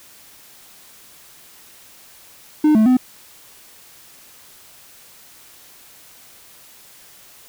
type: tone with pitch steps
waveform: triangle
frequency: 304.2 / 217.7 / 253.7 Hz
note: D#4 / A3 / B3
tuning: -39 / -18 / +47 cents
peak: -8 dBFS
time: 2.64-2.97 s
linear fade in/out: 5 ms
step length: 110 ms
effects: white hiss -46 dBFS RMS until 7.48 s